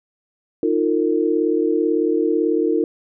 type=chord; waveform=sine; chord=Eb suspended second; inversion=none; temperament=equal with one note detuned; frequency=311.1 / 349.2 / 454.2 Hz; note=Eb4 / F4 / Bb4; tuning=0 / 0 / -45 cents; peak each=-20 dBFS; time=0.63-2.84 s; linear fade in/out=2 ms; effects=none